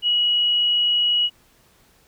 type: tone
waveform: sine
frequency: 2913 Hz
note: F#7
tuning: 28 cents flat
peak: -16 dBFS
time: 0.02-1.3 s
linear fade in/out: 50 ms
effects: pink hiss -57 dBFS RMS until 2.07 s